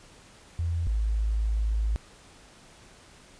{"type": "tone pair in turn", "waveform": "sine", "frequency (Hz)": [84, 53.9], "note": ["E2", "A1"], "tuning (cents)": [33, -35], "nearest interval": "minor sixth", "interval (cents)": 768, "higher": "first", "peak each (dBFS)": [-25, -23], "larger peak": "second", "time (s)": [[0.59, 0.87], [0.87, 1.96]], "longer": "second", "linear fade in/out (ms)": 0, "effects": ["pink hiss -53 dBFS RMS until 3.39 s", "resampled to 22050 Hz"]}